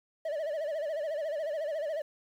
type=tone with vibrato; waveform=triangle; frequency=611 Hz; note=D#5; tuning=32 cents flat; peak=-29 dBFS; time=0.25-2.02 s; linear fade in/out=5 ms; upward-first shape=sine; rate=14 Hz; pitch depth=120 cents each way; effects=10-bit